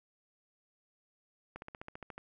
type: slowing click train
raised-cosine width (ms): 0.5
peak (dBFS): -29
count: 10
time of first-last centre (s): 1.56-2.18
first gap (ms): 61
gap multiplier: 1.03
effects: none